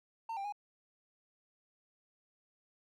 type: tone with pitch steps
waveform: triangle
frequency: 906 / 790 / 824 Hz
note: A#5 / G5 / G#5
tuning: -50 / +13 / -14 cents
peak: -35 dBFS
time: 0.29-0.524 s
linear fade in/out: 5 ms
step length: 78 ms
effects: none